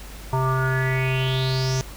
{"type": "tone with low-pass filter sweep", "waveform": "square", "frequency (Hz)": 130.81, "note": "C3", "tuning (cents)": 0, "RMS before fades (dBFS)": -22, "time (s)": [0.33, 1.81], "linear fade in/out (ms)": 0, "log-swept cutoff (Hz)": [970, 6200], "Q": 6.9, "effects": ["added 50 Hz sine -37 dBFS peak until 1.96 s", "pink hiss -42 dBFS RMS until 1.96 s"]}